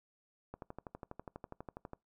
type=click train; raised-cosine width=1 ms; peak=-30 dBFS; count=18; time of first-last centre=0.54-1.933 s; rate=12.2 Hz; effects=noise-tail reverb RT60 0.2 s tail -24 dB re dry